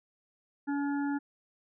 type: harmonic tone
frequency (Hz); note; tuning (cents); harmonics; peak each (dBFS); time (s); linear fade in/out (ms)
284.3; C#4; +44; 1 / 3 / 5 / 6; -29 / -39 / -43 / -45; 0.67-1.19; 20
effects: none